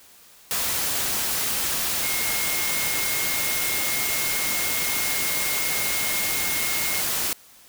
sine tone in noise, 2147 Hz, C7, 44 cents sharp, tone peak -30 dBFS, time 2.03-7 s, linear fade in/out 0 ms, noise white, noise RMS -25 dBFS, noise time 0.51-7.33 s, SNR -8 dB, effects white hiss -51 dBFS RMS until 7.68 s

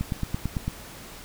click train, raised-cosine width 5 ms, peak -14 dBFS, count 7, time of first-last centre 0.01-0.68 s, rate 8.96 Hz, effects pink hiss -43 dBFS RMS until 1.24 s

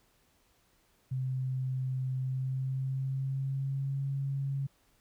sine tone with pitch glide, 130 to 137.57 Hz, C3 to C#3, -11 to -13 cents, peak -30 dBFS, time 1.11-4.67 s, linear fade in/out 10 ms, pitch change +98 cents, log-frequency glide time 2.18-4.02 s, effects pink hiss -69 dBFS RMS until 5 s

